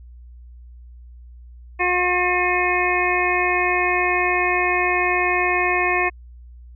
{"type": "harmonic tone", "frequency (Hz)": 359.3, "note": "F4", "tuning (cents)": 49, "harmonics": [1, 2, 3, 5, 6, 7], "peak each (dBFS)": [-24, -24, -24, -24, -24, -24], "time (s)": [1.79, 6.1], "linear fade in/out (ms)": 20, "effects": ["added 60 Hz sine -39 dBFS peak until 6.75 s"]}